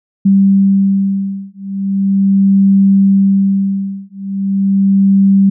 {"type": "beating tone pair", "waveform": "sine", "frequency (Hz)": [195.5, 195.89], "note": ["G3", "G3"], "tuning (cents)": [-4, -1], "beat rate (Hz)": 0.39, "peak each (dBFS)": -11, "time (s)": [0.25, 5.5], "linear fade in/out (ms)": 10, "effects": []}